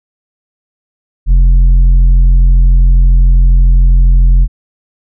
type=tone with tanh clipping; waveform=triangle; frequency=43.65 Hz; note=F1; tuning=in tune; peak=-4 dBFS; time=1.26-4.48 s; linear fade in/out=50 ms; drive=10 dB; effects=none